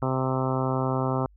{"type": "harmonic tone", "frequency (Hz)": 130.81, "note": "C3", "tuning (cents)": 0, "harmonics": [1, 2, 3, 4, 5, 6, 7, 8, 9, 10], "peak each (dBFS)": [-27, -30, -32, -33, -34, -35, -35, -36, -37, -37], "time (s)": [0.02, 1.26], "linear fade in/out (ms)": 2, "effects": ["added 50 Hz sine -52 dBFS peak until 1.36 s"]}